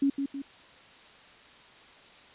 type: tone with echo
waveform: sine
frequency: 277.2 Hz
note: C#4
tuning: in tune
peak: -21 dBFS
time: 0.02-0.1 s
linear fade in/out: 5 ms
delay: 160 ms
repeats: 2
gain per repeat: -6 dB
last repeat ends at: 0.42 s
effects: white hiss -53 dBFS RMS until 2.34 s + resampled to 8000 Hz